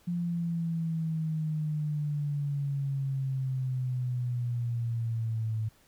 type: exponential sweep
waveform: sine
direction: down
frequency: 175 to 109.2 Hz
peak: -28 dBFS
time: 0.07-5.69 s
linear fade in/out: 10 ms
effects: pink hiss -63 dBFS RMS until 5.87 s